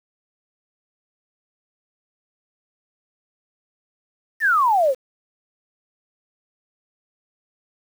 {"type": "exponential sweep", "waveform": "sine", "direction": "down", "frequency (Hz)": [1870, 493.9], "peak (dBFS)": -14, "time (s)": [4.4, 4.95], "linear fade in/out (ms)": 50, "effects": ["7-bit"]}